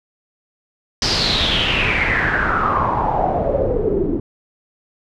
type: noise with low-pass filter sweep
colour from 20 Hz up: pink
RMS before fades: -18 dBFS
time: 1.02-4.2 s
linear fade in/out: 2 ms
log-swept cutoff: 5200 to 320 Hz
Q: 6.9
effects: none